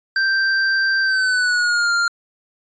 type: tone with pitch glide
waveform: square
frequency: 1568 to 1396.9 Hz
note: G6 to F6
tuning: 0 to 0 cents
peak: -16 dBFS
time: 0.16-2.08 s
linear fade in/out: 2 ms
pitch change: -200 cents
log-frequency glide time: 1.01-1.92 s
effects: resampled to 16000 Hz